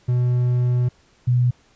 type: tone pair in turn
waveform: triangle / sine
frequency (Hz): 123.47 / 123.47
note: B2 / B2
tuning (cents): 0 / 0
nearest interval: unison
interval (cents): 0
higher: neither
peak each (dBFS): -14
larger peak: neither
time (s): 0.08-0.89 / 1.27-1.51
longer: first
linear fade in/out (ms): 10
effects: pink hiss -57 dBFS RMS until 1.75 s + resampled to 16000 Hz